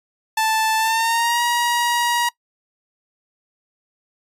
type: tone with pitch glide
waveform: sawtooth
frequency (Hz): 880 to 954.1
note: A5 to A#5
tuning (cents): 0 to +40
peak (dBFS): -13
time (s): 0.37-2.29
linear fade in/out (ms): 5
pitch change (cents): +140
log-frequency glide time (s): 0.77-1.41
effects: noise-tail reverb RT60 0.1 s tail -22 dB re dry + resampled to 32000 Hz